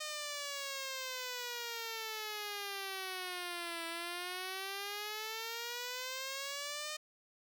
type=exponential two-way sweep; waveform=5% pulse; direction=down then up; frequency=614 to 331.4 to 614 Hz; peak=-28 dBFS; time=0-6.97 s; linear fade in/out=10 ms; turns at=3.86 s; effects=none